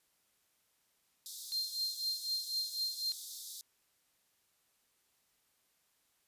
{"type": "high-pass noise", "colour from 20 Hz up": "pink", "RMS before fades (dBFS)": -46, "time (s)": [1.26, 3.61], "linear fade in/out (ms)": 0, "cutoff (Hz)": 3600, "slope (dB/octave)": 96}
{"type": "tone with tremolo", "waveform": "triangle", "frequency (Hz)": 4186, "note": "C8", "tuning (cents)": 0, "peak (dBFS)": -30, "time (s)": [1.52, 3.12], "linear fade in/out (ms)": 0, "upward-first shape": "triangle", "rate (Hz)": 4, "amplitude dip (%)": 90}
{"effects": ["white hiss -75 dBFS RMS until 6.27 s", "resampled to 32000 Hz"]}